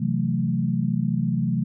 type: chord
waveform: sine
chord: F# half-diminished seventh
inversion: second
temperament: equal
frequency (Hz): 130.81 / 164.81 / 185 / 220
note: C3 / E3 / F#3 / A3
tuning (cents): 0 / 0 / 0 / 0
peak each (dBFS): -26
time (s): 0-1.64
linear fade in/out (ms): 10
effects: none